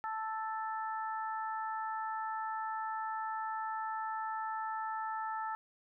harmonic tone, 440 Hz, A4, in tune, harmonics 2 / 3 / 4, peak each -37 / -40 / -46 dBFS, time 0.04-5.55 s, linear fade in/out 0 ms, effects none

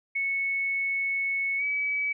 sine tone with pitch glide, 2207 to 2284 Hz, C#7 to D7, -8 to -49 cents, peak -25 dBFS, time 0.15-2.13 s, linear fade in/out 10 ms, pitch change +59 cents, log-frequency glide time 1.58-1.63 s, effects none

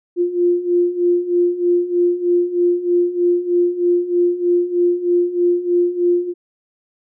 sine beating tone pair, 349.2 / 352.4 Hz, F4 / F4, 0 / +16 cents, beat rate 3.2 Hz, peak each -19 / -15 dBFS, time 0.16-6.34 s, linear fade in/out 50 ms, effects none

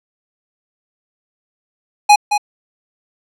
square tone with echo, 830.6 Hz, G#5, in tune, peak -5 dBFS, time 2.09-2.16 s, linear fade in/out 10 ms, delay 220 ms, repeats 1, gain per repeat -8 dB, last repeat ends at 2.38 s, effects low-pass 9000 Hz 12 dB/octave

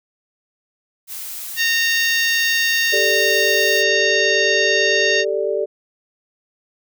blue noise, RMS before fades -30 dBFS, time 1.07-3.84 s, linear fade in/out 50 ms
harmonic tone, 921 Hz, A#5, 21 cents flat, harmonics 2 / 3 / 4 / 5 / 6 / 7, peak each -18 / -22 / -24 / -26 / -28 / -29 dBFS, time 1.56-5.25 s, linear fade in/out 50 ms
sine chord, G suspended second, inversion none, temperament just, 392 / 441 / 588 Hz, G4 / A4 / D5, 0 / +4 / +2 cents, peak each -22 dBFS, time 2.92-5.66 s, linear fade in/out 20 ms
effects none

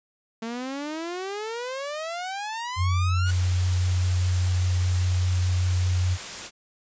sawtooth exponential sweep, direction up, 222.8 to 1469 Hz, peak -26 dBFS, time 0.42-3.31 s, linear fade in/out 5 ms
sine tone, 90.5 Hz, F#2, 38 cents flat, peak -20 dBFS, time 2.76-6.18 s, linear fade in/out 50 ms
white noise, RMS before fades -35 dBFS, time 3.25-6.51 s, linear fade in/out 50 ms
effects resampled to 16000 Hz

